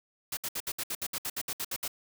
white noise bursts, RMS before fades -34 dBFS, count 14, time 0.32-1.879 s, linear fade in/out 5 ms, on 51 ms, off 65 ms, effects none

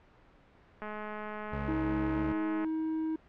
click train, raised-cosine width 0.5 ms, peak -25 dBFS, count 388, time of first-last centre 0.82-2.645 s, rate 212 Hz
20% pulse tone with pitch glide, 69.7 to 73.76 Hz, C#2 to D2, +10 to +8 cents, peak -30 dBFS, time 1.52-2.33 s, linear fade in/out 10 ms, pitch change +98 cents, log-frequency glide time 2.12-2.17 s
triangle tone, 317.5 Hz, D#4, 35 cents sharp, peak -28 dBFS, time 1.68-3.16 s, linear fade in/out 5 ms
effects pink hiss -60 dBFS RMS until 3.28 s + low-pass 2000 Hz 12 dB/octave

